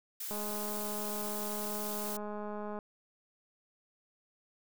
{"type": "noise", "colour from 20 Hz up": "blue", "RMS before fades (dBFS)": -40, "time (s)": [0.2, 2.17], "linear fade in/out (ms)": 5}
{"type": "click train", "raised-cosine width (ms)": 1, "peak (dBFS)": -28, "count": 519, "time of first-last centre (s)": [0.31, 2.788], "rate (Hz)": 209}
{"effects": []}